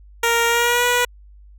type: tone with pitch glide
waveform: 10% pulse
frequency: 466.2 to 487.7 Hz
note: A#4 to B4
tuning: 0 to -22 cents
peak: -7 dBFS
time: 0.23-1.05 s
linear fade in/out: 5 ms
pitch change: +78 cents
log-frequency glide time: 0.48-0.85 s
effects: added 50 Hz sine -42 dBFS peak until 1.58 s